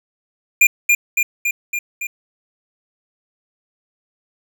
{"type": "tone with echo", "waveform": "square", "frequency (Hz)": 2406, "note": "D7", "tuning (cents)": 41, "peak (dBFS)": -8, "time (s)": [0.61, 0.67], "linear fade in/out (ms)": 5, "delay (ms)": 280, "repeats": 5, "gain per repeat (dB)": -3, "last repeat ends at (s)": 2.07, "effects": []}